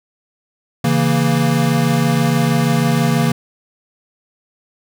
square chord, A# diminished, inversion first, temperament equal, 138.59 / 164.81 / 233.1 Hz, C#3 / E3 / A#3, 0 / 0 / 0 cents, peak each -18 dBFS, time 0.84-3.32 s, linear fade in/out 5 ms, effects none

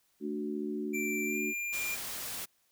sine chord, D major, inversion second, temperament equal, 220 / 293.7 / 370 Hz, A3 / D4 / F#4, 0 / 0 / 0 cents, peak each -37 dBFS, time 0.2-1.54 s, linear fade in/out 50 ms
square tone with pitch glide, 2349 to 2400 Hz, D7 to D7, 0 to +37 cents, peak -34 dBFS, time 0.93-1.96 s, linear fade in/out 20 ms, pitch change +37 cents, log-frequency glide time 1.25-1.39 s
white noise, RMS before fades -39 dBFS, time 1.72-2.46 s, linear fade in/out 20 ms
effects white hiss -72 dBFS RMS until 2.71 s

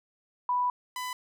sine / sawtooth tone pair in turn, 987.8 / 1000.4 Hz, B5 / B5, 0 / +22 cents, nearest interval unison, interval 22 cents, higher second, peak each -24 / -29 dBFS, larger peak first, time 0.49-0.7 / 0.96-1.13 s, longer first, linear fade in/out 2 ms, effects none

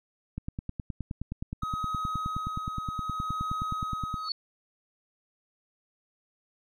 click train, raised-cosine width 5 ms, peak -21 dBFS, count 37, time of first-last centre 0.38-4.142 s, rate 9.57 Hz
triangle tone with tremolo, 1266 Hz, D#6, 30 cents sharp, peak -28 dBFS, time 1.62-4.29 s, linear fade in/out 5 ms, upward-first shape sine, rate 0.65 Hz, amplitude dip 35%
sine tone with exponential growth, 4435 Hz, C#8, in tune, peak -25 dBFS, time 4.16-4.32 s, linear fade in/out 2 ms, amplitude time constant 33 ms
effects none

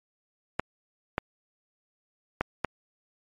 clicks, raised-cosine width 0.5 ms, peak -10 dBFS, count 4, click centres 0.596 / 1.181 / 2.41 / 2.647 s, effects MP3 64 kbps

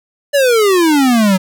square exponential sweep, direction down, 587.3 to 182.1 Hz, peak -9 dBFS, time 0.33-1.38 s, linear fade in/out 20 ms, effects none

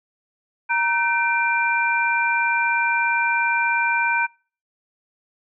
sine tone cluster, 937 / 1532 / 2375 Hz, A#5 / G6 / D7, +9 / -40 / +19 cents, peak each -22 dBFS, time 0.69-4.27 s, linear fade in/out 20 ms, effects noise-tail reverb RT60 0.4 s tail -26 dB re dry

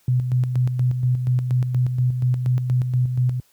sine tone with tremolo, 125.5 Hz, B2, 28 cents sharp, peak -15 dBFS, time 0.08-3.4 s, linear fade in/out 2 ms, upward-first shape square, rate 4.2 Hz, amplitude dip 50%, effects white hiss -60 dBFS RMS until 3.52 s + high-pass 60 Hz 12 dB/octave

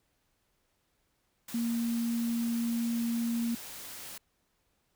sine tone in noise, 233.1 Hz, A#3, in tune, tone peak -28 dBFS, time 1.54-3.55 s, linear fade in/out 5 ms, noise white, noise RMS -44 dBFS, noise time 1.48-4.18 s, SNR +13 dB, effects pink hiss -75 dBFS RMS until 4.95 s

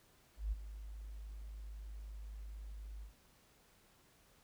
sine tone with ADSR envelope, 51.91 Hz, G#1, in tune, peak -32 dBFS, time 0.37-3.14 s, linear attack 150 ms, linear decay 23 ms, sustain -13 dB, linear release 120 ms, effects pink hiss -68 dBFS RMS until 4.43 s

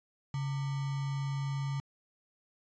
sine tone with sample-and-hold, 138.59 Hz, C#3, in tune, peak -31 dBFS, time 0.34-1.8 s, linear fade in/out 2 ms, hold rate 1050 Hz, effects resampled to 16000 Hz

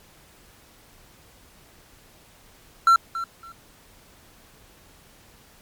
triangle tone with echo, 1353 Hz, E6, 45 cents sharp, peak -10 dBFS, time 2.87-2.96 s, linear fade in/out 2 ms, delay 280 ms, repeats 2, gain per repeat -14 dB, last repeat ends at 3.52 s, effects pink hiss -53 dBFS RMS until 5.61 s + MP3 96 kbps

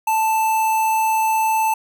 square tone with notch filter, 881 Hz, A5, 2 cents sharp, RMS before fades -18 dBFS, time 0.07-1.74 s, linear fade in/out 5 ms, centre 4200 Hz, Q 1.3, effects none

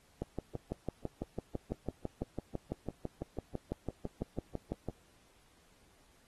click train, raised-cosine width 2 ms, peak -22 dBFS, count 29, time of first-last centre 0.22-4.887 s, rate 6 Hz, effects pink hiss -67 dBFS RMS until 6.27 s + AAC 32 kbps

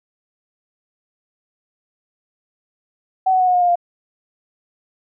sine tone with pitch steps, 756 / 746 / 736.2 / 726.5 / 716.9 / 707.4 / 698.1 Hz, F#5 / F#5 / F#5 / F#5 / F5 / F5 / F5, +37 / +14 / -9 / -32 / +45 / +22 / -1 cents, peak -12 dBFS, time 3.26-3.757 s, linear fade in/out 10 ms, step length 71 ms, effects none

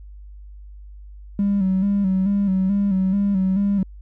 triangle tone with vibrato, 194.6 Hz, G3, 12 cents flat, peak -13 dBFS, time 1.39-3.83 s, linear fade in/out 2 ms, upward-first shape square, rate 2.3 Hz, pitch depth 54 cents each way, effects tanh soft clip ceiling -13 dBFS + added 50 Hz sine -37 dBFS peak until 4.01 s

